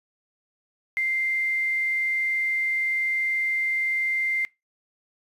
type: tone with quantisation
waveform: sine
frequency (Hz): 2093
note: C7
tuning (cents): 0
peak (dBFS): -22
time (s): 0.97-4.45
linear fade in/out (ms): 0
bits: 8
effects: noise-tail reverb RT60 0.2 s tail -22 dB re dry + resampled to 32000 Hz